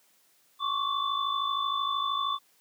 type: tone cluster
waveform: sine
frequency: 1091 / 1144 / 3513 Hz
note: C#6 / D6 / A7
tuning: -28 / -46 / -3 cents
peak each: -31 / -30 / -33 dBFS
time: 0.59-2.39 s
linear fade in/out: 50 ms
effects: white hiss -65 dBFS RMS until 2.6 s + high-pass 150 Hz 12 dB/octave